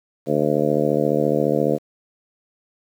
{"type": "harmonic tone", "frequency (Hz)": 74.5, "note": "D2", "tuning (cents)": 25, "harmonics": [2, 3, 4, 5, 6, 7, 8, 9], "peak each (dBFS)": [-26, -25, -24, -27, -23, -22, -28, -28], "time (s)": [0.26, 1.79], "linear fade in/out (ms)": 50, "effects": ["8-bit"]}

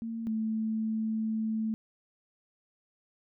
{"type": "tone pair in turn", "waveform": "sine", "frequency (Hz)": [227.5, 220.1], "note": ["A#3", "A3"], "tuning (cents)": [-42, 1], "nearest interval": "minor second", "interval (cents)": 57, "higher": "first", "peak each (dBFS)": [-33, -28], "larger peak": "second", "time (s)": [[0.02, 0.27], [0.27, 1.74]], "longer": "second", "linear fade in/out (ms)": 0, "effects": []}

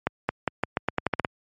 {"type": "accelerating click train", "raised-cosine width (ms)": 0.5, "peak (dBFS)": -7, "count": 11, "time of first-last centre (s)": [0.07, 1.248], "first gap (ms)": 220, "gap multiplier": 0.85, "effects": ["high-pass 80 Hz 12 dB/octave", "MP3 48 kbps"]}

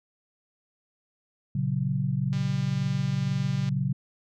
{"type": "chord", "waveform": "sine", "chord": "F# major", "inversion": "first", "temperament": "equal", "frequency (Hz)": [116.54, 138.59, 185], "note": ["A#2", "C#3", "F#3"], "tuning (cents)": [0, 0, 0], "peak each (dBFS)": [-31, -26, -30], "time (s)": [1.55, 3.93], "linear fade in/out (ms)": 5}
{"type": "click train", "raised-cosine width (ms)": 0.2, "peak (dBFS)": -26, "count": 273, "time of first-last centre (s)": [2.33, 3.69], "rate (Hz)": 200}
{"effects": []}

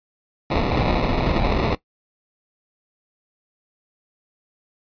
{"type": "noise with sample-and-hold", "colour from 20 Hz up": "pink", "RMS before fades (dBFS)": -20, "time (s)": [0.5, 1.75], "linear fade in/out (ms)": 5, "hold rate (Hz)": 1575, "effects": ["noise-tail reverb RT60 0.1 s tail -18 dB re dry", "resampled to 11025 Hz"]}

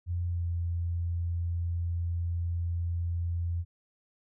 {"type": "tone with pitch glide", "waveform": "sine", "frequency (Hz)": [87.31, 85.61], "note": ["F2", "F2"], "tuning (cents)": [0, -34], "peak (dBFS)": -28, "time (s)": [0.06, 3.65], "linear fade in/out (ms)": 50, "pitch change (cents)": -34, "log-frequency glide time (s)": [0.28, 0.45], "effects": []}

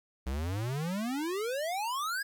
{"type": "exponential sweep", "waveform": "square", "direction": "up", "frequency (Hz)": [61.2, 1686], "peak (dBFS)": -32, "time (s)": [0.26, 2.23], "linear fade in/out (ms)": 10, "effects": ["11-bit"]}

